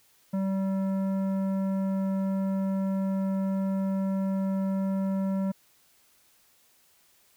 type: tone with tanh clipping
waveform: sine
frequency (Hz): 192.8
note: G3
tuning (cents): -28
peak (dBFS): -27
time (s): 0.33-5.52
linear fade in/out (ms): 10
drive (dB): 12
effects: white hiss -63 dBFS RMS until 7.36 s